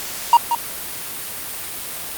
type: tone with echo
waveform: triangle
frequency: 940 Hz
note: A#5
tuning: 14 cents sharp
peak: -4 dBFS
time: 0.33-0.37 s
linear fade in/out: 2 ms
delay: 180 ms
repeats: 1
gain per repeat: -9 dB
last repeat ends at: 0.55 s
effects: white hiss -29 dBFS RMS until 2.17 s + Opus 48 kbps